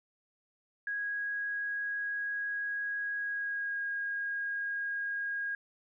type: tone with pitch glide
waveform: sine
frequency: 1651 to 1633 Hz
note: G#6 to G#6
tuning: -11 to -30 cents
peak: -32 dBFS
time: 0.87-5.55 s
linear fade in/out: 2 ms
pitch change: -19 cents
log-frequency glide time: 3.22-3.81 s
effects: none